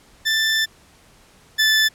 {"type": "tone pair in turn", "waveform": "20% pulse", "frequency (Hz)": [1768, 1750.7], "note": ["A6", "A6"], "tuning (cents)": [8, -9], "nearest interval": "unison", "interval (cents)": 17, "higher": "first", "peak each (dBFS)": [-12, -9], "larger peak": "second", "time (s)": [[0.25, 0.66], [1.58, 1.89]], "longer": "first", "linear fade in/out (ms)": 20, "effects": ["pink hiss -52 dBFS RMS until 1.94 s", "low-pass 11000 Hz 12 dB/octave"]}